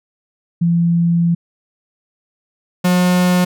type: tone pair in turn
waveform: sine / 45% pulse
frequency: 170 / 179.87 Hz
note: F3 / F#3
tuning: -46 / -49 cents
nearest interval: minor second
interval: 97 cents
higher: second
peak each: -11 dBFS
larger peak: neither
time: 0.61-1.35 / 2.84-3.45 s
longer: first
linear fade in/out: 10 ms
effects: none